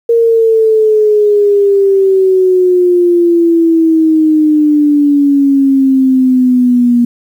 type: exponential sweep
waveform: sine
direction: down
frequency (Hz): 466.4 to 238.5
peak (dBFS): -5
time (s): 0.09-7.05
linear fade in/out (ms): 5
effects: 7-bit